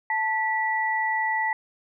sine tone pair together, 880 / 1955.1 Hz, A5 / B6, 0 / -18 cents, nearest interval octave + major second, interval 1382 cents, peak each -25 dBFS, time 0.1-1.53 s, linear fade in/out 2 ms, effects none

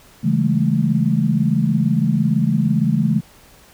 sine chord, A major seventh, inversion first, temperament equal with one note detuned, 138.59 / 164.81 / 202.3 / 220 Hz, C#3 / E3 / G#3 / A3, 0 / 0 / -45 / 0 cents, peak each -20 / -19 / -21 / -19 dBFS, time 0.23-3.21 s, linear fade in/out 20 ms, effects pink hiss -48 dBFS RMS until 3.73 s

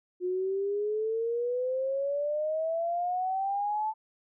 sine exponential sweep, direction up, 357.5 to 880 Hz, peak -27 dBFS, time 0.2-3.94 s, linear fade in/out 50 ms, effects none

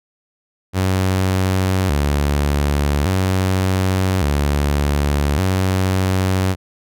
sawtooth tone with vibrato, 82.41 Hz, E2, in tune, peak -11 dBFS, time 0.73-6.56 s, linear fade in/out 50 ms, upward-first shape square, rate 0.43 Hz, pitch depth 230 cents each way, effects none

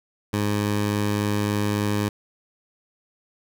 15% pulse tone, 103.5 Hz, G#2, 5 cents flat, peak -15 dBFS, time 0.33-2.09 s, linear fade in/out 5 ms, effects none

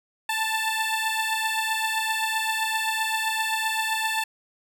15% pulse beating tone pair, 880 / 887.7 Hz, A5 / A5, 0 / +15 cents, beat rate 7.7 Hz, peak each -19 / -23 dBFS, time 0.29-4.24 s, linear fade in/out 5 ms, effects none

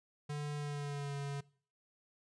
square tone with pitch glide, 147 to 141.17 Hz, D3 to C#3, +2 to +32 cents, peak -38 dBFS, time 0.29-1.41 s, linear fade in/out 10 ms, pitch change -70 cents, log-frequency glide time 0.56-1.15 s, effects noise-tail reverb RT60 0.5 s tail -22 dB re dry + resampled to 22050 Hz

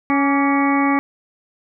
harmonic tone with a mistuned harmonic, 278.5 Hz, C#4, 8 cents sharp, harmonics 1 / 2 / 3 / 4 / 5 / 6 / 7 / 8, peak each -16 / -29 / -22 / -22 / -35 / -35 / -27 / -25 dBFS, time 0.1-0.99 s, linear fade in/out 0 ms, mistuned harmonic 4, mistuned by +55 cents, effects none

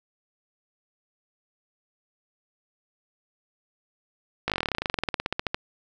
slowing click train, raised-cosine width 0.3 ms, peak -9 dBFS, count 27, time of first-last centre 4.48-5.545 s, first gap 18 ms, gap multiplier 1.06, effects none

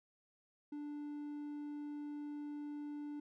triangle tone, 293.7 Hz, D4, in tune, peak -40 dBFS, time 0.72-3.2 s, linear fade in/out 5 ms, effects none

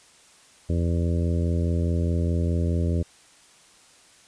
harmonic tone, 84.8 Hz, E2, 50 cents sharp, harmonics 1 / 2 / 3 / 4 / 5 / 6 / 7, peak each -22 / -28 / -32 / -34 / -36 / -38 / -39 dBFS, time 0.69-3.03 s, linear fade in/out 10 ms, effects white hiss -54 dBFS RMS until 4.27 s + resampled to 22050 Hz

